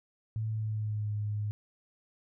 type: tone with pitch glide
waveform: sine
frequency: 110 to 104.73 Hz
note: A2 to G#2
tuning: 0 to +15 cents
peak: -30 dBFS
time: 0.36-1.51 s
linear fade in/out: 0 ms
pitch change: -85 cents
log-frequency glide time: 0.48-1.12 s
effects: none